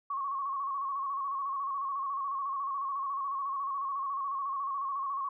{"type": "tone with vibrato", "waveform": "sine", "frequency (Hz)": 1100, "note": "C#6", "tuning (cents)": -14, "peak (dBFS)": -31, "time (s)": [0.1, 5.29], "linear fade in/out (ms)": 5, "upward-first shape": "square", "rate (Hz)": 14, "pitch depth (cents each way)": 46, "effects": []}